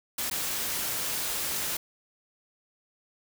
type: noise with dropouts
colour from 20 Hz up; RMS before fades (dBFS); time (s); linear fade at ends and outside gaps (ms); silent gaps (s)
white; -31; 0.18-1.77; 5; 0.3-0.311
effects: none